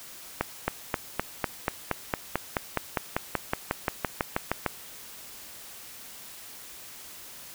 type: accelerating click train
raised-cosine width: 0.5 ms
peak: -9 dBFS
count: 22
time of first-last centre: 0.41-4.663 s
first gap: 270 ms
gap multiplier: 0.97
effects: white hiss -45 dBFS RMS until 7.54 s